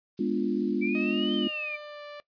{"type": "noise", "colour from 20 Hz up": "violet", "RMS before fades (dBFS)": -44, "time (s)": [0.17, 1.36], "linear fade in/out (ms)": 10}
{"type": "chord", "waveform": "sine", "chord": "G# diminished seventh", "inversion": "none", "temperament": "equal", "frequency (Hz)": [207.7, 246.9, 293.7, 349.2], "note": ["G#3", "B3", "D4", "F4"], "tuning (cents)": [0, 0, 0, 0], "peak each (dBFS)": -30, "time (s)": [0.19, 1.48], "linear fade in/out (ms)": 5}
{"type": "exponential two-way sweep", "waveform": "sine", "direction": "up then down", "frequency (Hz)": [2300, 3130, 2326], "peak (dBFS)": -31, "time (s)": [0.81, 1.77], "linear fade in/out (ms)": 20, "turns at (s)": 1.35}
{"type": "tone with pitch glide", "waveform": "sawtooth", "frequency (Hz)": [622.3, 587.4], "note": ["D#5", "D5"], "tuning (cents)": [0, 0], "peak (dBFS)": -36, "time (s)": [0.95, 2.2], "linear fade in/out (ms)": 0, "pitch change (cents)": -100, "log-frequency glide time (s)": [1.15, 2.04]}
{"effects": ["noise-tail reverb RT60 0.1 s tail -19 dB re dry", "resampled to 11025 Hz"]}